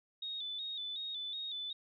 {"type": "tone with vibrato", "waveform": "sine", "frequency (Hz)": 3619, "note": "A7", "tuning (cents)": 48, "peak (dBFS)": -38, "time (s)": [0.22, 1.73], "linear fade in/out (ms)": 5, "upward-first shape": "square", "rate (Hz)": 2.7, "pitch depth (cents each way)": 57, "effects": []}